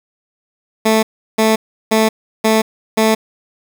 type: tone bursts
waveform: 15% pulse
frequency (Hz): 220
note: A3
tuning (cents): 0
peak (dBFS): -4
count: 5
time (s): 0.85-3.15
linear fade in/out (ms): 10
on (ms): 180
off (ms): 350
effects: 7-bit